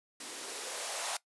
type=noise with band-pass filter sweep; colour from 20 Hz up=violet; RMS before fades=-39 dBFS; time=0.2-1.17 s; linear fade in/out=5 ms; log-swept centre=280 to 790 Hz; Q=2.7; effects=noise-tail reverb RT60 0.1 s tail -19 dB re dry + resampled to 24000 Hz